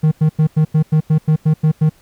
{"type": "tone bursts", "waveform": "triangle", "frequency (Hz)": 155.56, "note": "D#3", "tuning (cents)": 0, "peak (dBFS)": -7, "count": 11, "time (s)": [0.03, 1.896], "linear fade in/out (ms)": 10, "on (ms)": 86, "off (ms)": 92, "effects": ["pink hiss -52 dBFS RMS until 2.01 s"]}